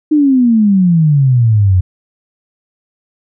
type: exponential sweep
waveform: sine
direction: down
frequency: 310.6 to 88.9 Hz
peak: -6 dBFS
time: 0.11-1.81 s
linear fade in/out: 10 ms
effects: none